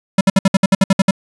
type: tone bursts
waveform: square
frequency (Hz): 193.4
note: G3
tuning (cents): -23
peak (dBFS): -8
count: 11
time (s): 0.18-1.11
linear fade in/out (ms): 5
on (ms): 30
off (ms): 60
effects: resampled to 24000 Hz